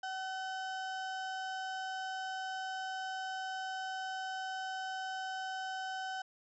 harmonic tone with a mistuned harmonic, 758 Hz, F#5, 42 cents sharp, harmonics 1 / 2 / 4 / 5 / 6 / 7 / 8 / 9 / 10, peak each -39 / -42 / -49 / -60 / -61 / -53 / -61 / -65 / -64 dBFS, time 0.03-6.22 s, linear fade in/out 5 ms, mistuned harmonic 7, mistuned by -17 cents, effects none

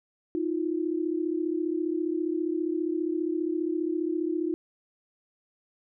sine tone pair together, 316.2 / 351.1 Hz, D#4 / F4, +28 / +9 cents, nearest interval major second, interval 181 cents, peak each -28 / -29 dBFS, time 0.35-4.54 s, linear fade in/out 0 ms, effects none

